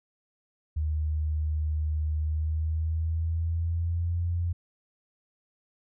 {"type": "tone with pitch glide", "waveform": "sine", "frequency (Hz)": [76.9, 86.32], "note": ["D#2", "F2"], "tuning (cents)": [-20, -20], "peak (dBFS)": -25, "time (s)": [0.76, 4.53], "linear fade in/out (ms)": 10, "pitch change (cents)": 200, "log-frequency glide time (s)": [2.19, 4.21], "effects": []}